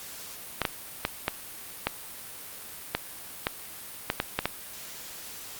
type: clicks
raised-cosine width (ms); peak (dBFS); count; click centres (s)
0.3; -8; 11; 0.617 / 0.652 / 1.051 / 1.281 / 1.87 / 2.95 / 3.469 / 4.101 / 4.201 / 4.39 / 4.456
effects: white hiss -42 dBFS RMS until 5.59 s + Opus 48 kbps